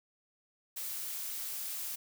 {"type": "noise", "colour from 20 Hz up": "blue", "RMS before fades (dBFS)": -39, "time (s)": [0.76, 1.96], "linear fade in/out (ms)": 10, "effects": []}